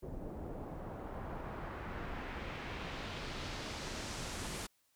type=noise with low-pass filter sweep; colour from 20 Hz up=pink; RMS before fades=-43 dBFS; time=0.02-4.67 s; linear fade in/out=10 ms; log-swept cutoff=470 to 10000 Hz; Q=1.1; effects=white hiss -75 dBFS RMS until 4.95 s